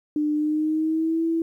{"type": "tone with pitch glide", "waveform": "sine", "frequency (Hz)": [300, 329], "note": ["D4", "E4"], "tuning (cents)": [37, -3], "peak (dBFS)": -20, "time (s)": [0.16, 1.42], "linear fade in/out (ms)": 2, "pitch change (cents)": 160, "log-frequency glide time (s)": [0.35, 1.24], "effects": ["10-bit"]}